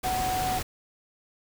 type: tone in noise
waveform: sine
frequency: 744 Hz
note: F#5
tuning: 9 cents sharp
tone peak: -26 dBFS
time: 0.04-0.59 s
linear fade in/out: 10 ms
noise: pink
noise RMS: -32 dBFS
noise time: 0.03-0.63 s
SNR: +3 dB
effects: none